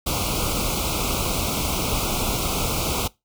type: band-stop noise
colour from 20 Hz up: pink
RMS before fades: -24 dBFS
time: 0.06-3.08 s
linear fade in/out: 10 ms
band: 1400 to 2200 Hz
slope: 96 dB/octave
effects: noise-tail reverb RT60 0.2 s tail -21 dB re dry